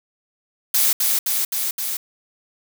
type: noise with echo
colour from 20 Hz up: blue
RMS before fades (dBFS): -17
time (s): 0.74-0.93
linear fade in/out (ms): 5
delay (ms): 260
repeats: 4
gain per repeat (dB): -2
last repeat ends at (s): 1.97
effects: none